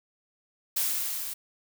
blue noise with level ramp, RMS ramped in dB -26 to -36 dBFS, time 0.76-1.34 s, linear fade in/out 10 ms, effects none

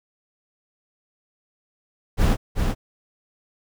brown noise with echo, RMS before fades -17 dBFS, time 2.17-2.37 s, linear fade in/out 50 ms, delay 380 ms, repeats 1, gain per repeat -4 dB, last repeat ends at 2.75 s, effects none

